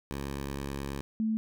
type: tone pair in turn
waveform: 10% pulse / sine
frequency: 69.3 / 220 Hz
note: C#2 / A3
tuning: 0 / 0 cents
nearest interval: octave + minor sixth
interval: 2000 cents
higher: second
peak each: -26 dBFS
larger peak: neither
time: 0.11-1.01 / 1.2-1.37 s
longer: first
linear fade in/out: 0 ms
effects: none